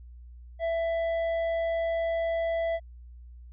sine tone with tanh clipping, 664 Hz, E5, 12 cents sharp, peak -27 dBFS, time 0.59-2.8 s, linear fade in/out 50 ms, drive 8 dB, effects added 60 Hz sine -44 dBFS peak until 3.52 s + resampled to 8000 Hz

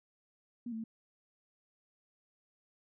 sine tone with pitch steps, 239.6 / 222.8 / 224.4 Hz, A#3 / A3 / A3, +48 / +22 / +34 cents, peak -37 dBFS, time 0.66-0.84 s, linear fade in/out 5 ms, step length 60 ms, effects none

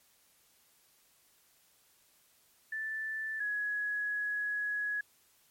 sine tone pair in turn, 1760 / 1677.6 Hz, A6 / G#6, 0 / +17 cents, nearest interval minor second, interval 83 cents, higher first, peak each -34 / -31 dBFS, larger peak second, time 2.72-3.4 / 3.4-5.01 s, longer second, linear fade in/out 5 ms, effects white hiss -67 dBFS RMS until 5.5 s + MP3 64 kbps

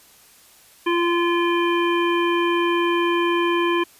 harmonic tone, 344.5 Hz, F4, 24 cents flat, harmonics 1 / 3 / 5 / 7 / 9, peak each -19 / -23 / -29 / -29 / -31 dBFS, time 0.86-3.84 s, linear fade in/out 10 ms, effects white hiss -51 dBFS RMS until 3.99 s + resampled to 32000 Hz

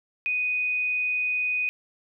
sine tone, 2489 Hz, D#7, in tune, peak -23 dBFS, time 0.26-1.69 s, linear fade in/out 0 ms, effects none

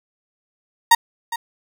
35% pulse tone with echo, 932.3 Hz, A#5, in tune, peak -6 dBFS, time 0.91-0.95 s, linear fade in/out 5 ms, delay 410 ms, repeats 1, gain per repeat -15 dB, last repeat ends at 1.36 s, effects none

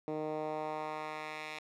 10% pulse tone with band-pass filter sweep, 154.2 Hz, D#3, 15 cents flat, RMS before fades -39 dBFS, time 0.08-1.59 s, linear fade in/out 0 ms, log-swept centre 390 to 2600 Hz, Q 1.2, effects none

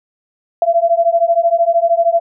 sine beating tone pair, 670 / 683 Hz, E5 / F5, +28 / -39 cents, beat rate 13 Hz, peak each -13 / -13 dBFS, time 0.62-2.2 s, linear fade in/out 2 ms, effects none

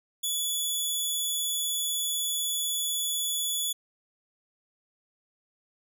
15% pulse tone, 3424 Hz, A7, 48 cents flat, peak -20 dBFS, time 0.23-3.73 s, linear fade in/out 10 ms, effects none

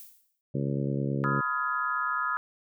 violet noise with exponential decay, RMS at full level -44 dBFS, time 0-0.41 s, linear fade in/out 0 ms, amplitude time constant 87 ms
harmonic tone, 69.3 Hz, C#2, in tune, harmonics 2 / 3 / 4 / 5 / 6 / 7 / 8, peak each -29 / -33 / -35 / -37 / -39 / -40 / -41 dBFS, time 0.54-1.41 s, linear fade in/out 10 ms
sine chord, F half-diminished seventh, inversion second, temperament just, 1005.8 / 1257.2 / 1396.9 / 1676.3 Hz, Cb6 / Eb6 / F6 / Ab6, +31 / +18 / 0 / +16 cents, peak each -35 / -29 / -32 / -35 dBFS, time 1.24-2.37 s, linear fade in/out 0 ms
effects none

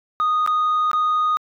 sine tone with dropouts, 1239 Hz, D#6, 8 cents flat, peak -14 dBFS, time 0.2-1.37 s, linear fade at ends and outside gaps 0 ms, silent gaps 0.463-0.475 / 0.914-0.932 s, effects tanh soft clip ceiling -15 dBFS

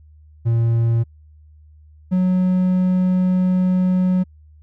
triangle tone pair in turn, 115.7 / 183.66 Hz, A#2 / F#3, -13 / -13 cents, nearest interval minor sixth, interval 800 cents, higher second, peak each -12 dBFS, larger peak neither, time 0.45-1.04 / 2.11-4.24 s, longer second, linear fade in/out 20 ms, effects added 76 Hz sine -44 dBFS peak until 4.62 s

